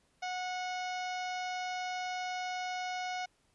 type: harmonic tone with a mistuned harmonic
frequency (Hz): 732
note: F#5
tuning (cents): -19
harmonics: 1 / 2 / 3 / 4 / 5 / 6 / 7 / 8 / 9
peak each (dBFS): -36 / -44 / -43 / -49 / -52 / -53 / -50 / -54 / -57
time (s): 0.22-3.26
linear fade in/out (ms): 10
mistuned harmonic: 6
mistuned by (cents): -32
effects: pink hiss -72 dBFS RMS until 3.54 s + resampled to 24000 Hz